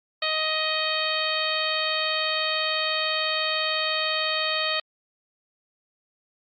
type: harmonic tone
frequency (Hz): 626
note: D#5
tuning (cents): +10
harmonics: 1 / 2 / 3 / 4 / 5 / 6 / 7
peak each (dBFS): -31 / -31 / -31 / -31 / -31 / -31 / -31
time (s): 0.22-4.8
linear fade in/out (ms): 5
effects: Opus 48 kbps